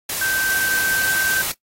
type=tone in noise; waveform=sine; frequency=1555 Hz; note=G6; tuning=14 cents flat; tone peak=-19 dBFS; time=0.21-1.42 s; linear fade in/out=5 ms; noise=white; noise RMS=-24 dBFS; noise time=0.09-1.52 s; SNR=+2 dB; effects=noise-tail reverb RT60 0.1 s tail -17 dB re dry + AAC 48 kbps